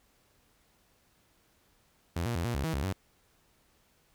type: tone with pitch steps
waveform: sawtooth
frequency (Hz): 85 / 118.5 / 84.5 / 119.2 / 68.7 / 161.4 / 69.3 / 94.9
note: F2 / A#2 / E2 / A#2 / C#2 / E3 / C#2 / F#2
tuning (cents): -46 / +29 / +43 / +39 / -15 / -36 / 0 / +44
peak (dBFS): -26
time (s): 2.16-2.928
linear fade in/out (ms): 5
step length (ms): 96
effects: pink hiss -68 dBFS RMS until 4.14 s